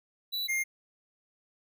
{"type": "tone pair in turn", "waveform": "square", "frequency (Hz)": [3951, 2119], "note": ["B7", "C7"], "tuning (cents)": [0, 21], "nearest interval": "major seventh", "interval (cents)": 1079, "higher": "first", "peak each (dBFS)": [-31, -28], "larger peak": "second", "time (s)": [[0.32, 0.48], [0.48, 0.64]], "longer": "neither", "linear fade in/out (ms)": 20, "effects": []}